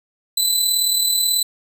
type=tone with amplitude modulation; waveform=20% pulse; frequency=4004 Hz; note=B7; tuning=23 cents sharp; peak=-8 dBFS; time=0.37-1.43 s; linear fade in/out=5 ms; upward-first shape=sine; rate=38.4 Hz; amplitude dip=45%; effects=none